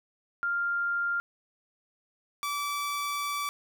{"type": "tone pair in turn", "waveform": ["sine", "sawtooth"], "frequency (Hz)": [1396.9, 1155.8], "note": ["F6", "D6"], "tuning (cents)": [0, -28], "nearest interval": "minor third", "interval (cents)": 328, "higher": "first", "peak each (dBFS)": -26, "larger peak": "neither", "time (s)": [[0.43, 1.2], [2.43, 3.49]], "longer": "second", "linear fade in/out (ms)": 0, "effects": []}